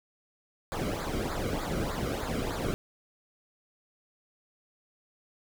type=noise with flanger; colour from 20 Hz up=brown; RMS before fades=-32 dBFS; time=0.72-2.74 s; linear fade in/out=0 ms; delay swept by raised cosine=0.34 to 1.16 ms; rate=3.3 Hz; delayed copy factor=-0.8; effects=none